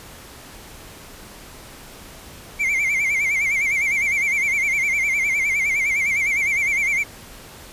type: tone with vibrato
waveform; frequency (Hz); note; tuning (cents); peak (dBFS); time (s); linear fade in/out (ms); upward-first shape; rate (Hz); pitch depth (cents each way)
triangle; 2213; C#7; -3; -16; 2.59-7.04; 20; sine; 9.8; 110
effects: pink hiss -41 dBFS RMS until 7.72 s + resampled to 32000 Hz